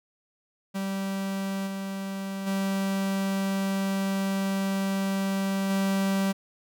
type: tone with level steps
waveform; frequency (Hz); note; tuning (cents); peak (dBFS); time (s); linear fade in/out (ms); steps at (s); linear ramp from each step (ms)
45% pulse; 194.5; G3; -13; -28 / -31 / -25 / -23; 0.74-6.33; 20; 1.66 / 2.46 / 5.69; 20
effects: none